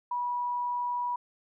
sine tone, 974 Hz, B5, 24 cents flat, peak -28 dBFS, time 0.11-1.16 s, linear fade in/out 5 ms, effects none

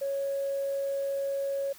sine tone, 553 Hz, C#5, 4 cents flat, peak -27 dBFS, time 0.01-1.73 s, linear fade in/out 10 ms, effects tanh soft clip ceiling -23 dBFS + white hiss -52 dBFS RMS until 1.78 s

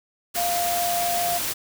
sine tone in noise, 698.5 Hz, F5, in tune, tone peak -23 dBFS, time 0.36-1.39 s, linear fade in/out 20 ms, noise white, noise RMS -27 dBFS, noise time 0.34-1.54 s, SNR +1 dB, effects none

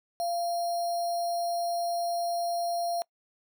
sine tone with sample-and-hold, 690 Hz, F5, 21 cents flat, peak -27 dBFS, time 0.2-3.02 s, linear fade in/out 0 ms, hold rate 4900 Hz, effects noise-tail reverb RT60 0.1 s tail -25 dB re dry

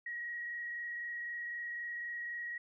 sine tone with frequency modulation, 1901 Hz, A#6, 33 cents sharp, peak -38 dBFS, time 0.06-2.58 s, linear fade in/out 5 ms, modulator 23.9 Hz, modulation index 0.87, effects none

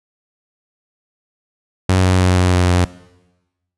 sawtooth tone with pitch steps, 93 / 92.25 / 91.51 / 90.77 / 90.04 / 89.31 Hz, F#2 / F#2 / F#2 / F#2 / F#2 / F2, +9 / -5 / -19 / -33 / -47 / +39 cents, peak -7 dBFS, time 1.89-2.85 s, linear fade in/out 5 ms, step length 160 ms, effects noise-tail reverb RT60 1.0 s tail -19 dB re dry + resampled to 24000 Hz

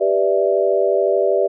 sine chord, E minor seventh, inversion first, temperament equal, 392 / 493.9 / 587.3 / 659.3 Hz, G4 / B4 / D5 / E5, 0 / 0 / 0 / 0 cents, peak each -18 / -21 / -18 / -21 dBFS, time 0-1.48 s, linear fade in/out 20 ms, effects none

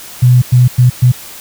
sine tone bursts at uneven times, 124.6 Hz, B2, 16 cents sharp, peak -3 dBFS, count 4, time 0.22-0.42 / 0.52-0.68 / 0.78-0.9 / 1.02-1.12 s, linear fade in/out 10 ms, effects white hiss -31 dBFS RMS until 1.4 s

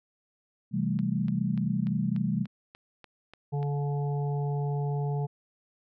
sine chord, A minor seventh, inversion first, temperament equal, 130.81 / 164.81 / 196 / 220 Hz, C3 / E3 / G3 / A3, 0 / 0 / 0 / 0 cents, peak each -32 / -31 / -29 / -32 dBFS, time 0.71-2.47 s, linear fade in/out 50 ms
click train, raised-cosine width 0.3 ms, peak -31 dBFS, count 10, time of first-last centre 0.99-3.629 s, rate 3.41 Hz
harmonic tone, 143.4 Hz, D3, 41 cents flat, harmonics 1 / 3 / 5 / 6, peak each -27 / -37 / -41 / -43 dBFS, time 3.52-5.27 s, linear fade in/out 20 ms
effects none

